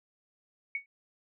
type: tone with exponential decay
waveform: sine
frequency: 2228 Hz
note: C#7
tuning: 8 cents sharp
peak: -27 dBFS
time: 0.75-0.86 s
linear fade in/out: 2 ms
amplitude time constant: 23 ms
effects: none